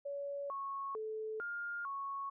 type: tone with pitch steps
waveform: sine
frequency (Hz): 565 / 1100 / 435.8 / 1410 / 1105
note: C#5 / C#6 / A4 / F6 / C#6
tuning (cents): +33 / -14 / -17 / +16 / -6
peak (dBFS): -38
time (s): 0.05-2.3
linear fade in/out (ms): 10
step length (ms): 450
effects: none